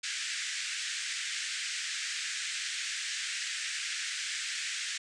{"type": "band-pass noise", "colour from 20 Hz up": "pink", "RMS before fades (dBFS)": -36, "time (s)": [0.03, 4.98], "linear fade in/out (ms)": 10, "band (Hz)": [1600, 8400], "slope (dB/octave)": 48, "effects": ["resampled to 24000 Hz"]}